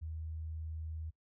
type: tone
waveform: sine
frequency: 79.5 Hz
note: D#2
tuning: 38 cents sharp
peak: -39 dBFS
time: 0.01-1.11 s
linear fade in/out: 20 ms
effects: noise-tail reverb RT60 0.1 s tail -20 dB re dry